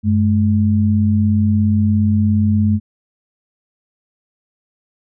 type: tone pair together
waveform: sine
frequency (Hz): 96.03 / 213.1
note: G2 / G#3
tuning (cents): -35 / +45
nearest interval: octave + major second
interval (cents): 1380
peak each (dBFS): -14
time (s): 0.03-2.8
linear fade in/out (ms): 50
effects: none